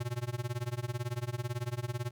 square tone with tremolo, 121.1 Hz, B2, 34 cents flat, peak -31 dBFS, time 0-2.11 s, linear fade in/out 10 ms, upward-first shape sine, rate 18 Hz, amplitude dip 95%, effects none

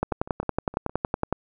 two click trains, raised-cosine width 1 ms, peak -9 / -24 dBFS, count 15 / 6, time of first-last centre 0.03-1.326 / 0.12-0.895 s, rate 10.8 / 6.45 Hz, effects none

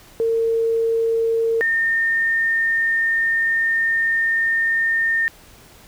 sine tone pair in turn, 455.2 / 1820.8 Hz, A#4 / A#6, -41 / -41 cents, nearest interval 2 octaves, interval 2400 cents, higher second, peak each -16 dBFS, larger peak neither, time 0.2-1.61 / 1.61-5.28 s, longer second, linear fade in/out 0 ms, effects pink hiss -47 dBFS RMS until 5.87 s

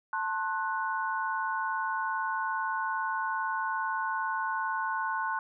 sine chord, F# diminished, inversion first, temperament just, 888 / 1065.6 / 1480 Hz, A5 / C6 / F#6, +16 / +31 / 0 cents, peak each -33 dBFS, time 0.13-5.39 s, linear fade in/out 2 ms, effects none

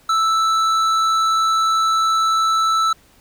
triangle tone with hard clipping, 1318.5 Hz, E6, in tune, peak -16 dBFS, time 0.09-2.93 s, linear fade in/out 5 ms, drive 13 dB, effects pink hiss -53 dBFS RMS until 3.2 s

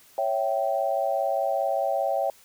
sine chord, C# diminished, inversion none, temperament equal with one note detuned, 554.4 / 659.3 / 776.8 Hz, C#5 / E5 / G5, 0 / 0 / -16 cents, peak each -27 dBFS, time 0.18-2.3 s, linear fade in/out 2 ms, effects white hiss -55 dBFS RMS until 2.44 s

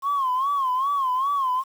sine tone with vibrato, 1073 Hz, C6, 43 cents sharp, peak -19 dBFS, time 0.02-1.64 s, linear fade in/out 50 ms, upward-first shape sine, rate 2.5 Hz, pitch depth 120 cents each way, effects tanh soft clip ceiling -17 dBFS + 8-bit

